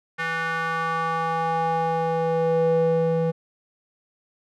square tone with band-pass filter sweep, 164.2 Hz, E3, 6 cents flat, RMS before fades -23 dBFS, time 0.18-3.32 s, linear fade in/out 20 ms, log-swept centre 1700 to 370 Hz, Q 2.9, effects none

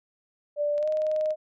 sine tone with pitch glide, 587.3 to 618.3 Hz, D5 to D#5, 0 to -11 cents, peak -23 dBFS, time 0.56-1.36 s, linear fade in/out 50 ms, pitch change +89 cents, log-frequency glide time 0.78-0.88 s
click train, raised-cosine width 0.2 ms, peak -29 dBFS, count 12, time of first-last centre 0.78-1.306 s, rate 20.9 Hz
effects none

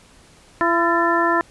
harmonic tone with a mistuned harmonic, 338.1 Hz, E4, 44 cents sharp, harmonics 1 / 2 / 3 / 4 / 5, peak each -21 / -23 / -20 / -23 / -22 dBFS, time 0.61-1.41 s, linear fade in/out 0 ms, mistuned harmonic 5, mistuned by +72 cents, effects pink hiss -50 dBFS RMS until 1.5 s + resampled to 24000 Hz

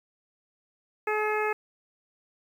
harmonic tone, 426.1 Hz, G#4, 44 cents sharp, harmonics 1 / 2 / 3 / 4 / 5 / 6, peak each -28 / -31 / -33 / -34 / -35 / -36 dBFS, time 1.07-1.53 s, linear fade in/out 5 ms, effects 9-bit

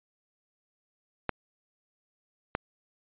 clicks, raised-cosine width 0.5 ms, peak -12 dBFS, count 2, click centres 1.293 / 2.551 s, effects resampled to 8000 Hz

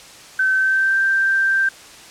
sine tone with pitch glide, 1536 to 1571 Hz, G6 to G6, -36 to +3 cents, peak -14 dBFS, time 0.39-1.69 s, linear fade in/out 5 ms, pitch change +39 cents, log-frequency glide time 0.54-0.97 s, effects white hiss -41 dBFS RMS until 2.1 s + low-pass 8000 Hz 12 dB/octave

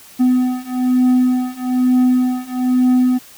triangle beating tone pair, 251.6 / 252.7 Hz, B3 / B3, +32 / +40 cents, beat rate 1.1 Hz, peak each -14 / -13 dBFS, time 0.19-3.19 s, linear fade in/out 20 ms, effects white hiss -42 dBFS RMS until 3.37 s

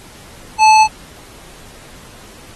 sine tone with hard clipping, 869 Hz, A5, 22 cents flat, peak -7 dBFS, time 0.58-0.88 s, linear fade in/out 50 ms, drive 13 dB, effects pink hiss -40 dBFS RMS until 2.55 s + AAC 32 kbps

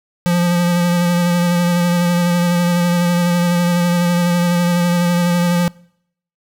square tone with vibrato, 174.61 Hz, F3, in tune, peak -13 dBFS, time 0.26-5.68 s, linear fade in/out 0 ms, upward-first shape sine, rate 12 Hz, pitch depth 21 cents each way, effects noise-tail reverb RT60 0.7 s tail -25 dB re dry

